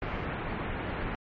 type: low-pass noise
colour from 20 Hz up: pink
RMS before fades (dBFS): -34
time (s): 0.02-1.15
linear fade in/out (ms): 0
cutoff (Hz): 2400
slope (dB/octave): 24
effects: MP3 32 kbps